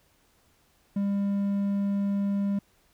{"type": "tone", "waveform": "triangle", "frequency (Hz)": 200, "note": "G3", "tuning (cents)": 35, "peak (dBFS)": -22, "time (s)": [0.96, 2.59], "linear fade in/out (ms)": 5, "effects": ["pink hiss -65 dBFS RMS until 2.93 s"]}